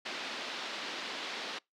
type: band-pass noise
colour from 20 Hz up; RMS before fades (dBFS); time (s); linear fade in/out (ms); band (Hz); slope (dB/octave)
white; -40; 0.05-1.59; 10; 220 to 4300; 24
effects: noise-tail reverb RT60 0.2 s tail -26 dB re dry

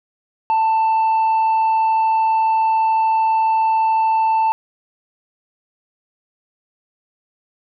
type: tone with tanh clipping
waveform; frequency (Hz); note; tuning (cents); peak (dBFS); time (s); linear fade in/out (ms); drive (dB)
triangle; 887; A5; +14; -14; 0.5-4.52; 0; 7
effects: none

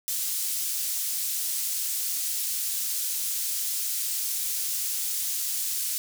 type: high-pass noise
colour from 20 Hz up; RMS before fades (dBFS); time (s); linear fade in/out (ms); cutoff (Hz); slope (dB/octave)
pink; -29; 0.08-5.98; 0; 6800; 12
effects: none

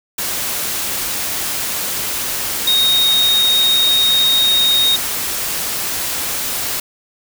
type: tone in noise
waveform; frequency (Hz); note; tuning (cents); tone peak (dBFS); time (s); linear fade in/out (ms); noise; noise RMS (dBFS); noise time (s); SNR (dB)
sine; 3729; A#7; 0; -11; 2.67-4.96; 5; white; -21; 0.18-6.8; +7
effects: none

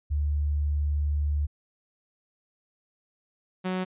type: tone pair in turn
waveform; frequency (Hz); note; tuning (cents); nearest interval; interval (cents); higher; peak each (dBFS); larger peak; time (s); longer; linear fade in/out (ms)
sine / sawtooth; 73.42 / 185.01; D2 / F#3; 0 / 0; octave + major third; 1600; second; -23; neither; 0.1-1.47 / 3.64-3.85; first; 20
effects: resampled to 8000 Hz

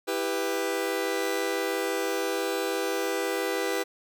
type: chord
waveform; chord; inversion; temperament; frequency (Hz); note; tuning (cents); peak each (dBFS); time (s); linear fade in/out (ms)
sawtooth; E minor; none; just; 329.6 / 395.6 / 494.4; E4 / G4 / B4; 0 / +16 / +2; -29 / -26 / -26; 0.07-3.84; 20
effects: none

